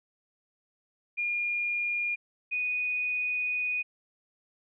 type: tone pair in turn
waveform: sine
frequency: 2420 / 2479 Hz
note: D#7 / D#7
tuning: -49 / -7 cents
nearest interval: unison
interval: 42 cents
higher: second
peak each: -27 dBFS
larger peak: neither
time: 1.17-2.16 / 2.51-3.83 s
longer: second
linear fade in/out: 20 ms
effects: none